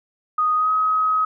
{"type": "tone with pitch glide", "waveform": "sine", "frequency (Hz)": [1243, 1268.4], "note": ["D#6", "D#6"], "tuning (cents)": [-2, 33], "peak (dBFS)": -16, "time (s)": [0.38, 1.25], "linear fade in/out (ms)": 5, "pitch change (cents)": 35, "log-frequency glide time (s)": [0.56, 0.71], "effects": []}